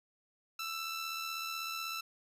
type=tone with amplitude modulation; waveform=15% pulse; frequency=1330 Hz; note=E6; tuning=15 cents sharp; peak=-29 dBFS; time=0.59-2.01 s; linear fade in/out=5 ms; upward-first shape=sine; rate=76.1 Hz; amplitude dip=40%; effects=resampled to 32000 Hz